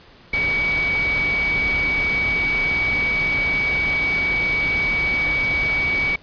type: tone in noise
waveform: sine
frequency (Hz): 2266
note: C#7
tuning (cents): +37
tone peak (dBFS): -18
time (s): 0.33-6.16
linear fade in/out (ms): 5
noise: pink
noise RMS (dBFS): -28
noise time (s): 0.33-6.16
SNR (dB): +7
effects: pink hiss -48 dBFS RMS until 6.22 s + resampled to 11025 Hz